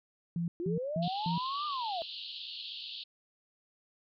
sine tone bursts, 170 Hz, F3, 46 cents flat, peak -30 dBFS, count 4, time 0.36-1.38 s, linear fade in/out 2 ms, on 120 ms, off 180 ms
sine linear two-way sweep, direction up then down, 329.6 to 1215 to 640 Hz, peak -33 dBFS, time 0.6-2.02 s, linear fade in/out 0 ms, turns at 1.66 s
white band-pass noise, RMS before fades -43 dBFS, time 1.02-3.04 s, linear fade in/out 10 ms, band 2800 to 4500 Hz, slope 96 dB/octave
effects none

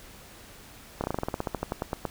slowing click train, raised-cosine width 1 ms, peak -14 dBFS, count 17, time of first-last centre 1.01-2.053 s, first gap 29 ms, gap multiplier 1.1, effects pink hiss -49 dBFS RMS until 2.1 s

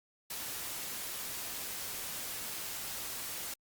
white noise, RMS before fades -40 dBFS, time 0.3-3.54 s, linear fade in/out 5 ms, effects Opus 48 kbps

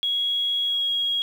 sine tone with pitch glide, 3322 to 3295 Hz, G#7 to G#7, 0 to -14 cents, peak -21 dBFS, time 0.03-1.22 s, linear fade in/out 0 ms, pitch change -14 cents, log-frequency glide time 0.65-0.89 s, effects 8-bit

